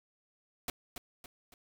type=noise with echo; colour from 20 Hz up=pink; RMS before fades=-36 dBFS; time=0.68-0.7 s; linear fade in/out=2 ms; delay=280 ms; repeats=3; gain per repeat=-7 dB; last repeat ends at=1.54 s; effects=none